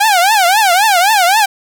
sawtooth tone with vibrato, 784 Hz, G5, in tune, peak -4 dBFS, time 0-1.46 s, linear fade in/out 10 ms, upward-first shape triangle, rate 3.8 Hz, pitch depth 260 cents each way, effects none

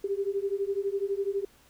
sine beating tone pair, 390.6 / 402.6 Hz, G4 / G4, -6 / +46 cents, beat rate 12 Hz, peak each -30 dBFS, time 0.04-1.45 s, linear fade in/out 5 ms, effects pink hiss -60 dBFS RMS until 1.69 s

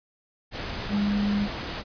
sine tone in noise, 204.3 Hz, G#3, 28 cents flat, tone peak -22 dBFS, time 0.89-1.49 s, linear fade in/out 50 ms, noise pink, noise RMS -33 dBFS, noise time 0.51-1.84 s, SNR +8 dB, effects resampled to 11025 Hz

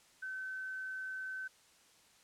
sine tone, 1529 Hz, G6, 44 cents flat, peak -39 dBFS, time 0.22-1.48 s, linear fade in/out 10 ms, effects white hiss -65 dBFS RMS until 2.23 s + low-pass 9000 Hz 12 dB/octave

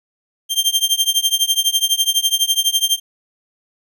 sawtooth tone with tremolo, 3171 Hz, G7, 19 cents sharp, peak -7 dBFS, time 0.49-3 s, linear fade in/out 50 ms, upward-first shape triangle, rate 12 Hz, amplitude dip 100%, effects none

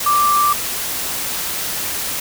sine tone in noise, 1175 Hz, D6, 1 cent sharp, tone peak -12 dBFS, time 0.06-0.53 s, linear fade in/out 5 ms, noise white, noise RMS -23 dBFS, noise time 0-2.2 s, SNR +8 dB, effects none

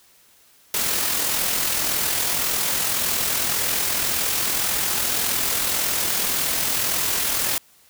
white noise with amplitude modulation, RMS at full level -21 dBFS, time 0.74-7.58 s, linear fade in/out 2 ms, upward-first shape sine, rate 41.8 Hz, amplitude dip 35%, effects white hiss -55 dBFS RMS until 7.89 s

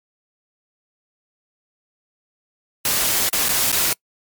white noise with dropouts, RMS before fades -19 dBFS, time 2.85-3.93 s, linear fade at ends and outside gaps 2 ms, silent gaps 3.291-3.329 / 3.486-3.49 / 3.718-3.726 s, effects noise-tail reverb RT60 0.1 s tail -26 dB re dry + MP3 96 kbps

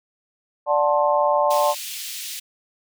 sine chord, D dominant seventh, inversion none, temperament just, 587.3 / 734.2 / 881 / 1057.2 Hz, D5 / F#5 / A5 / C6, 0 / -14 / +2 / +18 cents, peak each -19 / -25 / -21 / -23 dBFS, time 0.66-1.75 s, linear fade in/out 50 ms
pink high-pass noise, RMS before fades -32 dBFS, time 1.5-2.4 s, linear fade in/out 10 ms, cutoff 2600 Hz, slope 24 dB/octave
effects none

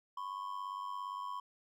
triangle ring-modulated tone, 1046.5 Hz, C6, in tune, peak -34 dBFS, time 0.17-1.4 s, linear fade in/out 5 ms, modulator 48.7 Hz, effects none

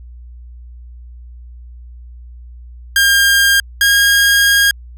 sawtooth tone pair in turn, 1608 / 1627.6 Hz, G6 / G#6, +44 / -35 cents, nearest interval unison, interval 21 cents, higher second, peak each -5 dBFS, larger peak neither, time 2.96-3.6 / 3.81-4.71 s, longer second, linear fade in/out 2 ms, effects added 60 Hz sine -32 dBFS peak until 4.97 s

